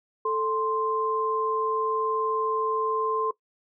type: tone pair together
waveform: sine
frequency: 440 / 1046.5 Hz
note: A4 / C6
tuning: 0 / 0 cents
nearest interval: octave + minor third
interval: 1500 cents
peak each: -26 dBFS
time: 0.25-3.31 s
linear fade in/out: 5 ms
effects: noise-tail reverb RT60 0.1 s tail -19 dB re dry